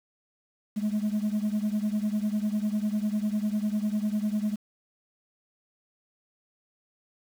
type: beating tone pair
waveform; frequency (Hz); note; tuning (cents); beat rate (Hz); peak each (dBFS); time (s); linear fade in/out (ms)
sine; 207.7 / 217.7; G#3 / A3; 0 / -18; 10; -25 / -27; 0.76-4.56; 20
effects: tanh soft clip ceiling -22 dBFS + 8-bit